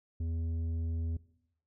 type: tone with tanh clipping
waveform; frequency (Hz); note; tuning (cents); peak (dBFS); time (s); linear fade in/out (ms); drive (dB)
sine; 82.41; E2; 0; -33; 0.2-1.17; 5; 8
effects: noise-tail reverb RT60 0.8 s tail -20 dB re dry